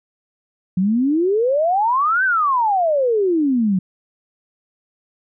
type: exponential two-way sweep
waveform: sine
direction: up then down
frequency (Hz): 177.1 to 1585 to 179.2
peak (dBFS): -14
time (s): 0.77-3.79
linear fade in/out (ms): 5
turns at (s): 2.24
effects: none